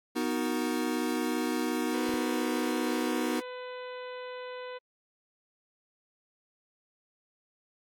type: chord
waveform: square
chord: B major seventh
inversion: none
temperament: equal with one note detuned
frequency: 246.9 / 312.6 / 370 / 466.2 Hz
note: B3 / D#4 / F#4 / A#4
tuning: 0 / +8 / 0 / 0 cents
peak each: -33 / -33 / -36 / -39 dBFS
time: 0.15-3.41 s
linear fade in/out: 20 ms
type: harmonic tone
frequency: 501 Hz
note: B4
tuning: 25 cents sharp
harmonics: 1 / 2 / 3 / 4 / 5 / 6 / 7 / 8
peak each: -39 / -45 / -49 / -51 / -53 / -55 / -56 / -57 dBFS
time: 1.93-4.79 s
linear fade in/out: 20 ms
type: clicks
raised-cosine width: 2 ms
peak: -30 dBFS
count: 2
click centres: 2.092 / 2.14 s
effects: AAC 64 kbps